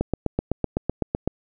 click train, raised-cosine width 2 ms, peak -8 dBFS, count 11, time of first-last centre 0.01-1.276 s, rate 7.9 Hz, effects none

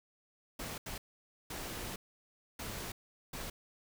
pink noise bursts at uneven times, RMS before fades -42 dBFS, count 5, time 0.59-0.78 / 0.86-0.98 / 1.5-1.96 / 2.59-2.92 / 3.33-3.5 s, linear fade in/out 5 ms, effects none

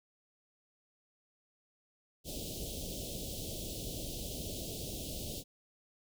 pink band-stop noise, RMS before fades -41 dBFS, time 2.24-5.44 s, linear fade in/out 50 ms, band 650 to 3000 Hz, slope 48 dB/octave, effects none

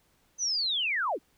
sine linear sweep, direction down, 6200 to 207.7 Hz, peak -26 dBFS, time 0.38-1.19 s, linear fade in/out 50 ms, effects pink hiss -68 dBFS RMS until 1.37 s

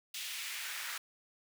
pink noise with high-pass filter sweep, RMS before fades -41 dBFS, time 0.14-0.98 s, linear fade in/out 5 ms, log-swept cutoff 2900 to 1500 Hz, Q 1.7, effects none

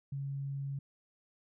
sine tone, 138.59 Hz, C#3, in tune, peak -35 dBFS, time 0.12-0.79 s, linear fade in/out 5 ms, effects none

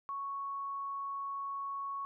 sine tone, 1108.7 Hz, C#6, in tune, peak -36 dBFS, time 0.09-2.05 s, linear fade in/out 0 ms, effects none

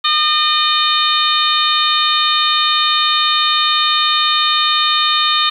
harmonic tone, 609 Hz, D#5, 37 cents flat, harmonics 2 / 3 / 4 / 5 / 6 / 7, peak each -16 / -24 / -24 / -20 / -16 / -22 dBFS, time 0.04-5.5 s, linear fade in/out 10 ms, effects 8-bit

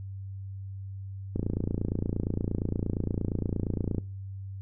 click train, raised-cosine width 3 ms, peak -16 dBFS, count 76, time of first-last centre 1.36-3.982 s, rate 28.6 Hz, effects noise-tail reverb RT60 0.4 s tail -22 dB re dry + added 97 Hz sine -36 dBFS peak until 4.61 s

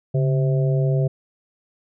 harmonic tone with a mistuned harmonic, 130.3 Hz, C3, 7 cents flat, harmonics 1 / 3 / 4 / 5, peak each -17 / -27 / -29 / -31 dBFS, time 0.14-1.08 s, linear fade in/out 10 ms, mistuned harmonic 1, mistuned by +120 cents, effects none

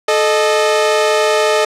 sawtooth tone pair together, 434.5 / 614.5 Hz, A4 / D#5, -22 / -22 cents, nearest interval tritone, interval 600 cents, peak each -10 dBFS, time 0.08-1.65 s, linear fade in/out 5 ms, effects low-pass 8000 Hz 12 dB/octave

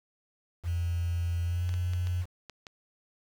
sine tone with pitch glide, 85.8 to 89.34 Hz, F2 to F2, -30 to +40 cents, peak -27 dBFS, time 0.63-2.26 s, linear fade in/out 50 ms, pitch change +70 cents, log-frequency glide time 1.44-1.68 s
clicks, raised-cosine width 0.2 ms, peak -26 dBFS, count 6, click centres 1.692 / 1.74 / 1.935 / 2.071 / 2.497 / 2.668 s
effects 8-bit

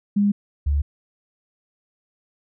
sine tone pair in turn, 203.4 / 71.91 Hz, G#3 / D2, -36 / -36 cents, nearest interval octave + tritone, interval 1800 cents, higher first, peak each -15 / -17 dBFS, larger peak first, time 0.16-0.32 / 0.66-0.82 s, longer neither, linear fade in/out 10 ms, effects none

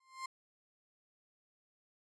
35% pulse tone with exponential growth, 1051 Hz, C6, 7 cents sharp, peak -35 dBFS, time 0-0.26 s, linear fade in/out 5 ms, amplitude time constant 56 ms, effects resampled to 22050 Hz

